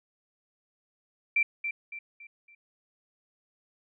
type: tone with echo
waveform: sine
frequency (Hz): 2349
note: D7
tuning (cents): 0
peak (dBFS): -21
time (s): 1.36-1.43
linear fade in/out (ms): 5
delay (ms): 280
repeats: 4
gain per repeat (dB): -8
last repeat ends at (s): 2.55
effects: none